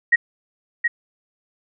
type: tone with echo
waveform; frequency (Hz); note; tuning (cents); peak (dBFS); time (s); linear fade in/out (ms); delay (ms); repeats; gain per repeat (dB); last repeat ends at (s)
sine; 1890; A#6; +23; -10; 0.12-0.16; 10; 720; 1; -5; 0.88
effects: none